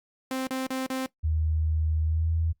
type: tone bursts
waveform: sawtooth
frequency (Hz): 261.6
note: C4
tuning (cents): 0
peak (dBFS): -24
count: 4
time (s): 0.31-1.061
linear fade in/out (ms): 2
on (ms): 160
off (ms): 37
type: tone with pitch glide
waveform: sine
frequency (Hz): 78.7 to 81.66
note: D#2 to E2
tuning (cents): +20 to -16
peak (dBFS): -23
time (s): 1.23-2.53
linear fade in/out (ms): 20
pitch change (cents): +64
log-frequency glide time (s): 2.04-2.3
effects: noise-tail reverb RT60 0.1 s tail -18 dB re dry + Opus 48 kbps